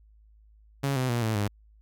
sawtooth tone with pitch steps, 138.59 / 128.56 / 119.26 / 110.64 / 102.63 Hz, C#3 / C3 / A#2 / A2 / G#2, 0 / -30 / +40 / +10 / -20 cents, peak -21 dBFS, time 0.83-1.48 s, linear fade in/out 10 ms, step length 130 ms, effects added 53 Hz sine -54 dBFS peak until 1.81 s

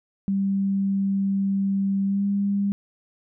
sine tone with pitch glide, 196 to 200.2 Hz, G3 to G3, 0 to +37 cents, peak -20 dBFS, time 0.28-2.72 s, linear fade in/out 0 ms, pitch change +37 cents, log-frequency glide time 2.05-2.25 s, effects none

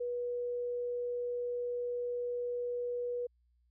sine tone, 486 Hz, B4, 28 cents flat, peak -33 dBFS, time 0-3.27 s, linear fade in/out 10 ms, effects added 60 Hz sine -68 dBFS peak until 3.7 s

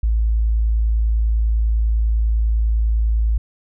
sine tone, 55 Hz, A1, in tune, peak -14 dBFS, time 0.03-3.38 s, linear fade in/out 5 ms, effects none

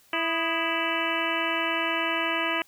harmonic tone with a mistuned harmonic, 330.4 Hz, E4, 4 cents sharp, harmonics 1 / 2 / 3 / 4 / 5 / 6 / 7 / 8 / 9, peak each -33 / -33 / -33 / -33 / -33 / -33 / -33 / -33 / -33 dBFS, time 0.13-2.62 s, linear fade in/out 2 ms, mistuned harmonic 4, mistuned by -95 cents, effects white hiss -59 dBFS RMS until 2.67 s

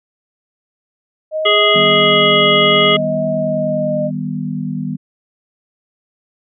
sine tone with vibrato, 622.3 Hz, D#5, in tune, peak -16 dBFS, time 1.31-4.11 s, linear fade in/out 50 ms, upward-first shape triangle, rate 0.64 Hz, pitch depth 43 cents each way
harmonic tone, 415.3 Hz, G#4, in tune, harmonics 1 / 3 / 5 / 7 / 8, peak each -16 / -16 / -16 / -16 / -16 dBFS, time 1.45-2.97 s, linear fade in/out 10 ms
sine chord, Eb augmented, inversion none, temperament equal with one note detuned, 155.56 / 196 / 245.8 Hz, Eb3 / G3 / B3, 0 / 0 / -8 cents, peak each -23 dBFS, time 1.74-4.97 s, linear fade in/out 20 ms
effects none

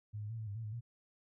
sine tone with pitch steps, 105.5 / 104.9 / 114 / 109.8 / 100.8 / 113.4 / 106.2 / 117.9 Hz, G#2 / G#2 / A#2 / A2 / G2 / A#2 / G#2 / A#2, +28 / +18 / -38 / -3 / +49 / -47 / +39 / +20 cents, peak -39 dBFS, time 0.13-0.81 s, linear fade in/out 20 ms, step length 85 ms, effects none

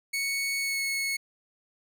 sawtooth tone with pitch glide, 2217 to 2194 Hz, C#7 to C#7, 0 to -18 cents, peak -24 dBFS, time 0.13-1.17 s, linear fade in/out 10 ms, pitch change -18 cents, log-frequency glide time 0.59-0.82 s, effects none

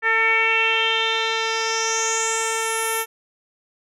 10% pulse tone with low-pass filter sweep, 448.8 Hz, A4, 34 cents sharp, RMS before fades -21 dBFS, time 0.02-3.06 s, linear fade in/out 50 ms, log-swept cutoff 1900 to 12000 Hz, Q 5.4, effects none

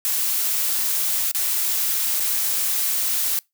blue noise with dropouts, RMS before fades -22 dBFS, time 0.05-3.39 s, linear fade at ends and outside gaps 0 ms, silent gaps 1.314-1.348 / 2.198-2.202 s, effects noise-tail reverb RT60 0.2 s tail -25 dB re dry

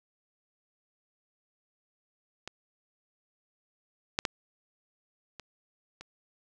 clicks, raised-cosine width 0.2 ms, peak -21 / -9 / -10 / -25 / -27 dBFS, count 5, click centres 2.476 / 4.189 / 4.252 / 5.397 / 6.01 s, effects none

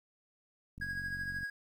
click train, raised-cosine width 5 ms, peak -35 dBFS, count 31, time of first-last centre 0.78-1.431 s, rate 46.1 Hz
triangle tone with tremolo, 1649 Hz, G#6, 13 cents flat, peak -32 dBFS, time 0.81-1.5 s, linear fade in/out 5 ms, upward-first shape triangle, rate 13 Hz, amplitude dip 55%
effects 11-bit

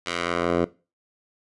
10% pulse tone with band-pass filter sweep, 86.2 Hz, F2, 22 cents flat, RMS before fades -25 dBFS, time 0.06-0.65 s, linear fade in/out 5 ms, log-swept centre 3200 to 450 Hz, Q 0.75, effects noise-tail reverb RT60 0.3 s tail -18 dB re dry + resampled to 24000 Hz

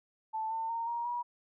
sine tone with pitch steps, 880 / 900 / 920.6 / 941.5 / 963 Hz, A5 / A5 / A#5 / A#5 / B5, 0 / +39 / -22 / +17 / -44 cents, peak -32 dBFS, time 0.33-1.23 s, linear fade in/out 20 ms, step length 180 ms, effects none

